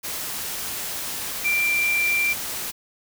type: tone in noise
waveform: sine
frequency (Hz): 2362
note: D7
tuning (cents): +9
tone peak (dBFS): -19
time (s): 1.44-2.34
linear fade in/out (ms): 20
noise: white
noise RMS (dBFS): -30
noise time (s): 0.03-2.72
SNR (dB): +8
effects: none